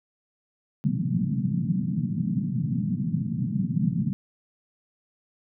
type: band-pass noise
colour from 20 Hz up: white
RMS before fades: -26 dBFS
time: 0.84-4.13 s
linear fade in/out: 0 ms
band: 120 to 220 Hz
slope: 48 dB/octave
effects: none